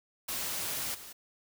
white noise with level steps, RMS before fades -35 / -47 dBFS, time 0.28-1.13 s, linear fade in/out 10 ms, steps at 0.94 s, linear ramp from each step 10 ms, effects none

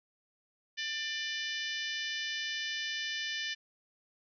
harmonic tone with a mistuned harmonic, 594 Hz, D5, 20 cents sharp, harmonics 3 / 4 / 5 / 6 / 7 / 8 / 9 / 10, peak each -38 / -43 / -40 / -42 / -47 / -45 / -47 / -48 dBFS, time 0.77-3.55 s, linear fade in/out 20 ms, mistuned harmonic 8, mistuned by +19 cents, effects none

